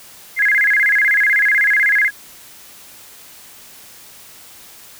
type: tone with vibrato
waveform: sine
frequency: 1864.7 Hz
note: A#6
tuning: in tune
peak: -11 dBFS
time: 0.36-2.11 s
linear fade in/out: 50 ms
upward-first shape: square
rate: 16 Hz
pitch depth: 200 cents each way
effects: white hiss -41 dBFS RMS until 4.99 s